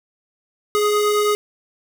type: tone pair together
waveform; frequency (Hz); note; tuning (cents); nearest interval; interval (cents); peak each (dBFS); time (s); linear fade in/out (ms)
square; 417.9 / 1244.5; G#4 / D#6; +11 / 0; octave + perfect fifth; 1889; -17 / -24; 0.75-1.35; 0
effects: 8-bit